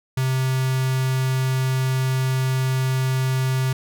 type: tone with notch filter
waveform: square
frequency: 130.81 Hz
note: C3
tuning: in tune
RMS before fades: -21 dBFS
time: 0.17-3.73 s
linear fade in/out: 5 ms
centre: 520 Hz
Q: 0.95
effects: none